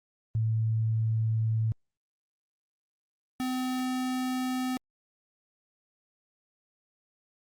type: tone pair in turn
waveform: sine / square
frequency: 111.3 / 255.6 Hz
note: A2 / C4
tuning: +20 / -40 cents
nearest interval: octave + major second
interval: 1440 cents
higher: second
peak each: -24 / -29 dBFS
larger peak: first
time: 0.35-1.72 / 3.4-4.77 s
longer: neither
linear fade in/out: 0 ms
effects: Opus 32 kbps